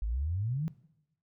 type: exponential sweep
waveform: sine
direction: up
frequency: 49.21 to 168.1 Hz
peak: -29 dBFS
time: 0.02-0.68 s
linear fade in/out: 0 ms
effects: noise-tail reverb RT60 0.9 s tail -20 dB re dry